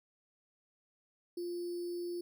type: tone with sample-and-hold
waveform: sine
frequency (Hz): 349.2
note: F4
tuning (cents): 0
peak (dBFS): -36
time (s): 1.37-2.21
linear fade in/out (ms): 5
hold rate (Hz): 4900
effects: none